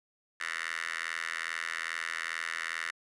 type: tone with high-pass filter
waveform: 10% pulse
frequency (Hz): 82.41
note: E2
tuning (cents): 0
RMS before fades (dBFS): -36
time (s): 0.4-2.91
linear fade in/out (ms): 5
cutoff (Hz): 1700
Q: 8.4
effects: resampled to 24000 Hz